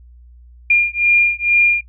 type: beating tone pair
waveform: sine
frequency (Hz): 2407 / 2409.2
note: D7 / D7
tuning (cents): +42 / +44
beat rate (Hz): 2.2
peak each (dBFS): -14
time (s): 0.7-1.81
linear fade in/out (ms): 5
effects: noise-tail reverb RT60 0.1 s tail -21 dB re dry + added 60 Hz sine -40 dBFS peak until 1.88 s